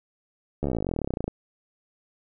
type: slowing click train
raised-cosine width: 2 ms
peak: -14 dBFS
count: 29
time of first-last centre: 0.63-1.28 s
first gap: 13 ms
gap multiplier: 1.04
effects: none